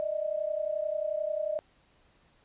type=tone pair together; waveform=sine; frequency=600 / 631.3 Hz; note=D5 / D#5; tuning=+37 / +25 cents; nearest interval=minor second; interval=88 cents; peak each=-31 / -32 dBFS; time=0-1.59 s; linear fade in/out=0 ms; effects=pink hiss -65 dBFS RMS until 2.44 s + resampled to 8000 Hz